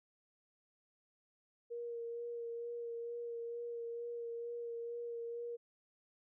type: tone with vibrato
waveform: sine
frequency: 470 Hz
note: A#4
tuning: 14 cents sharp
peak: -40 dBFS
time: 1.7-5.57 s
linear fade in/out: 20 ms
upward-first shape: sine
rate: 2.2 Hz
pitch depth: 17 cents each way
effects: none